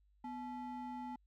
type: ring-modulated tone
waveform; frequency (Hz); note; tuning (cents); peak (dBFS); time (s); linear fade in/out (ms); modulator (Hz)
triangle; 554.4; C#5; 0; -37; 0.24-1.16; 5; 306
effects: added 50 Hz sine -68 dBFS peak until 1.26 s